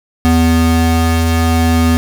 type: tone pair together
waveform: square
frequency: 82.3 / 246.4 Hz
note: E2 / B3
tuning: -2 / -4 cents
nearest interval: octave + perfect fifth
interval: 1898 cents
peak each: -12 / -13 dBFS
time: 0.25-1.97 s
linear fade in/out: 0 ms
effects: none